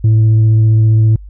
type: tone with vibrato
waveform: sine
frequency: 110 Hz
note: A2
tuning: in tune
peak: -3 dBFS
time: 0.04-1.16 s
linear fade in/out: 5 ms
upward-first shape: sine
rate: 15 Hz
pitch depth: 10 cents each way
effects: tanh soft clip ceiling -5 dBFS + added 50 Hz sine -29 dBFS peak until 1.29 s